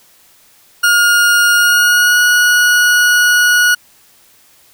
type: tone with pitch glide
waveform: 40% pulse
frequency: 1425 to 1457.5 Hz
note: F6 to F#6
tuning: +34 to -26 cents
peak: -7 dBFS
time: 0.83-3.75 s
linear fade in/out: 10 ms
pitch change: +40 cents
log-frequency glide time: 1.54-2.19 s
effects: white hiss -48 dBFS RMS until 4.73 s